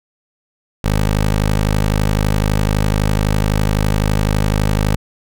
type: tone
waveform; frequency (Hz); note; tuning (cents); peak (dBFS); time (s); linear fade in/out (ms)
15% pulse; 51.91; G#1; 0; -7; 0.84-4.96; 5
effects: none